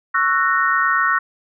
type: chord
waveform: sine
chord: F# dominant seventh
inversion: second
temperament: just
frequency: 1110 / 1332 / 1480 / 1850 Hz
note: C#6 / E6 / F#6 / A#6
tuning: +2 / +18 / 0 / -14 cents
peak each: -20 dBFS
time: 0.14-1.19 s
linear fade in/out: 10 ms
effects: none